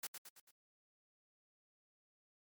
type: noise with echo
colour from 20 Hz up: white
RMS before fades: -42 dBFS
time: 0.03-0.07 s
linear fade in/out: 5 ms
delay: 110 ms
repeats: 4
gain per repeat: -6 dB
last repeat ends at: 0.51 s
effects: high-pass 200 Hz 12 dB/octave + MP3 96 kbps

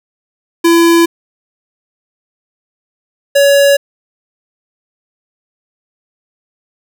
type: tone pair in turn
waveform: square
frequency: 336.6 / 562.5 Hz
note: E4 / C#5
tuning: +36 / +25 cents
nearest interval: major sixth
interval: 889 cents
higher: second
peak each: -6 dBFS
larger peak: neither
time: 0.64-1.06 / 3.35-3.77 s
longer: neither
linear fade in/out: 10 ms
effects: none

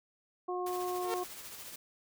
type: harmonic tone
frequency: 360.9 Hz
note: F#4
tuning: 43 cents flat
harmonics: 1 / 2 / 3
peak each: -35 / -38 / -40 dBFS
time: 0.48-1.24 s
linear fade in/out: 10 ms
type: noise with tremolo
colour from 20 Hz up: white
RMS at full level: -45 dBFS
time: 0.66-1.76 s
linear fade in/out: 5 ms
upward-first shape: sine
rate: 14 Hz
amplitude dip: 40%
type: tone with exponential growth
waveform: sawtooth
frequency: 455.8 Hz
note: A#4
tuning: 39 cents flat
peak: -27 dBFS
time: 0.96-1.14 s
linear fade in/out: 1 ms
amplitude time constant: 37 ms
effects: none

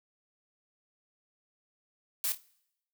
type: noise with echo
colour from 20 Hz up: blue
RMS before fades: -31 dBFS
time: 2.24-2.32 s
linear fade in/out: 0 ms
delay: 27 ms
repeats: 3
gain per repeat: -10 dB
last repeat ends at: 2.401 s
effects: noise-tail reverb RT60 0.8 s tail -23 dB re dry

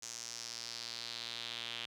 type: tone with band-pass filter sweep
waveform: sawtooth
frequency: 117.1 Hz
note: A#2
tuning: 8 cents sharp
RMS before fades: -44 dBFS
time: 0.02-1.86 s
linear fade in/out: 10 ms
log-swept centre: 6400 to 3200 Hz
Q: 3.5
effects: none

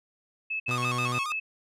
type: tone bursts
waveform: sine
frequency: 2603 Hz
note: E7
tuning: 22 cents flat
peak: -28 dBFS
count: 6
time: 0.5-1.4 s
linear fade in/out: 10 ms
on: 100 ms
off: 60 ms
type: tone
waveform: sawtooth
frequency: 123.47 Hz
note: B2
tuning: in tune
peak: -26 dBFS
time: 0.68-1.19 s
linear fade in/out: 10 ms
type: tone with vibrato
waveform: 45% pulse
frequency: 1158 Hz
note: D6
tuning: 25 cents flat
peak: -30 dBFS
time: 0.71-1.32 s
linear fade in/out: 0 ms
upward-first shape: square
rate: 7.3 Hz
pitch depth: 95 cents each way
effects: low-pass 10000 Hz 12 dB/octave

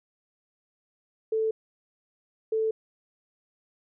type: tone pair in turn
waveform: sine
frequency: 441.1 / 441.1 Hz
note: A4 / A4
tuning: +4 / +4 cents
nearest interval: unison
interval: 0 cents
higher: neither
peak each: -23 dBFS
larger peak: neither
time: 1.32-1.51 / 2.52-2.71 s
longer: neither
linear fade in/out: 5 ms
effects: none

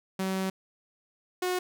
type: tone pair in turn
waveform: sawtooth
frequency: 190 / 363.7 Hz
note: F#3 / F#4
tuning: +46 / -30 cents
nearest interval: major seventh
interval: 1124 cents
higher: second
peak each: -24 / -23 dBFS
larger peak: second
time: 0.19-0.5 / 1.42-1.59 s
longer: first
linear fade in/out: 5 ms
effects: none

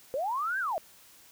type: linear two-way sweep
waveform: sine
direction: up then down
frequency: 494.4 to 1626 to 593 Hz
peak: -28 dBFS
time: 0.14-0.78 s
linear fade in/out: 0 ms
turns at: 0.59 s
effects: white hiss -56 dBFS RMS until 1.31 s

